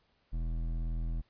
sine tone with hard clipping, 41.07 Hz, E1, 6 cents flat, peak -33 dBFS, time 0.32-1.22 s, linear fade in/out 20 ms, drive 11 dB, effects pink hiss -72 dBFS RMS until 1.29 s + resampled to 11025 Hz

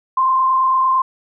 sine tone with frequency modulation, 1046.5 Hz, C6, in tune, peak -12 dBFS, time 0.17-1.02 s, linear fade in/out 5 ms, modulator 28.8 Hz, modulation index 0.61, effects none

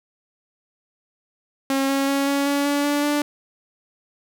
sawtooth tone with pitch steps, 271.2 / 274.2 / 277.2 / 280.3 / 283.4 / 286.5 / 289.7 / 292.9 Hz, C#4 / C#4 / C#4 / C#4 / C#4 / D4 / D4 / D4, -38 / -19 / 0 / +19 / +38 / -43 / -24 / -5 cents, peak -15 dBFS, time 1.7-3.22 s, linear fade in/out 2 ms, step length 190 ms, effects none

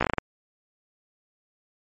slowing click train, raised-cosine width 0.5 ms, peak -7 dBFS, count 7, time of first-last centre 0.01-0.183 s, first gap 15 ms, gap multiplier 1.26, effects MP3 48 kbps

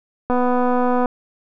click train, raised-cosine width 1 ms, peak -7 dBFS, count 189, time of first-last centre 0.3-1.058 s, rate 248 Hz, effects none

